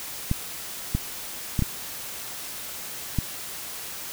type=clicks; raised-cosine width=5 ms; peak=-10 dBFS; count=5; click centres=0.314 / 0.95 / 1.592 / 1.623 / 3.187 s; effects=white hiss -36 dBFS RMS until 4.12 s